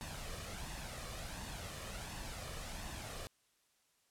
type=noise with flanger; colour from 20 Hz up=pink; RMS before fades=-45 dBFS; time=0.01-3.27 s; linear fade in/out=0 ms; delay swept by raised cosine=1.1 to 1.71 ms; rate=1.4 Hz; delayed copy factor=+0.5; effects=white hiss -75 dBFS RMS until 4.1 s + low-pass 11000 Hz 12 dB/octave